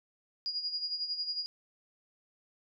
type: tone with tremolo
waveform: sine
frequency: 4868 Hz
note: D#8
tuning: 39 cents flat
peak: -30 dBFS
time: 0.46-1.46 s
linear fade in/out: 0 ms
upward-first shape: sine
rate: 11 Hz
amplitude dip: 65%
effects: none